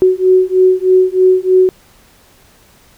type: beating tone pair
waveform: sine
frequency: 370 / 373.2 Hz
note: F#4 / F#4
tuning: 0 / +15 cents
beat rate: 3.2 Hz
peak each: -10 dBFS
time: 0.02-1.69 s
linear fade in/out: 0 ms
effects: pink hiss -47 dBFS RMS until 2.97 s